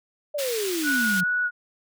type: exponential sweep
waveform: sine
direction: down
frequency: 607 to 174.61 Hz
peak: -25 dBFS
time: 0.34-1.24 s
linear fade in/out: 10 ms
type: high-pass noise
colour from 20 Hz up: pink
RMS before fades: -32 dBFS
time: 0.38-1.21 s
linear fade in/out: 10 ms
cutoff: 2300 Hz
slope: 12 dB/octave
type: tone with vibrato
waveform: sine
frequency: 1462 Hz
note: F#6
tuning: 21 cents flat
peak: -21 dBFS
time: 0.83-1.51 s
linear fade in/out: 50 ms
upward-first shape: square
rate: 2.4 Hz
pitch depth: 11 cents each way
effects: none